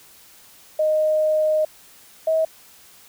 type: tone pair in turn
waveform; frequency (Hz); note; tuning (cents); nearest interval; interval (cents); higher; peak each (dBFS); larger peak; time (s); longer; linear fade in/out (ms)
sine; 619 / 639.7; D#5 / D#5; -9 / +48; minor second; 57; second; -16; neither; 0.79-1.65 / 2.27-2.45; first; 5
effects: white hiss -49 dBFS RMS until 3.08 s